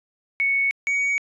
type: tone pair in turn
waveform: sine / triangle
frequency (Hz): 2217 / 2247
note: C#7 / C#7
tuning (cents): 0 / +23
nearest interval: unison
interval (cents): 23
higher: second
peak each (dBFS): -18 / -18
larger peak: neither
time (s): 0.4-0.71 / 0.87-1.18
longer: neither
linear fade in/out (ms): 0
effects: resampled to 22050 Hz